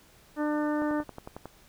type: harmonic tone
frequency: 299.3 Hz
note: D4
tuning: 33 cents sharp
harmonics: 1 / 2 / 3 / 4 / 5 / 6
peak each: -27 / -33 / -37 / -39 / -41 / -43 dBFS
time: 0.36-1.04 s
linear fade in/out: 50 ms
type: click train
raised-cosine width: 1 ms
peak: -25 dBFS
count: 8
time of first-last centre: 0.82-1.456 s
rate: 11 Hz
effects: pink hiss -58 dBFS RMS until 1.68 s

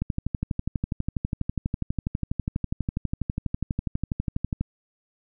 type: click train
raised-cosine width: 5 ms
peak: -13 dBFS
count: 57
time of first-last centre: 0.02-4.61 s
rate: 12.2 Hz
effects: none

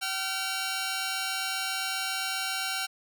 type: tone pair together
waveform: 10% pulse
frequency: 765 / 1382.5 Hz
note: G5 / F6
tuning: -42 / -18 cents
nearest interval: minor seventh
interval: 1024 cents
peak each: -24 dBFS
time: 0.01-2.87 s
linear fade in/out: 20 ms
effects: none

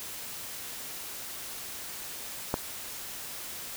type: click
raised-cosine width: 1 ms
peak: -12 dBFS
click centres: 2.541 s
effects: white hiss -40 dBFS RMS until 3.76 s

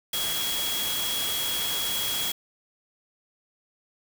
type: tone in noise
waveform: sine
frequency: 3322 Hz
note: G#7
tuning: in tune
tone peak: -29 dBFS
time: 0.13-2.32 s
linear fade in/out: 5 ms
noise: white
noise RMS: -30 dBFS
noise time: 0.13-2.32 s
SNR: -2 dB
effects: none

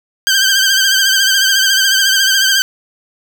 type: tone with vibrato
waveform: 15% pulse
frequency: 1568 Hz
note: G6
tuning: in tune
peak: -3 dBFS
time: 0.27-2.62 s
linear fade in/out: 0 ms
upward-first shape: triangle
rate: 14 Hz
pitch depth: 61 cents each way
effects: none

